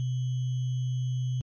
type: tone with sample-and-hold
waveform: sine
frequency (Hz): 126.6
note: B2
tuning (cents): +43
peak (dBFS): -26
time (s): 0-1.41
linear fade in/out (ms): 0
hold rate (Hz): 3150
effects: MP3 32 kbps